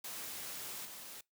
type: noise with level steps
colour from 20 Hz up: white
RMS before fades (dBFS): -44 / -49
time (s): 0.04-1.21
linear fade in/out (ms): 5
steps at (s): 0.85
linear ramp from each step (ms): 5
effects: noise-tail reverb RT60 0.2 s tail -25 dB re dry + high-pass 100 Hz 12 dB/octave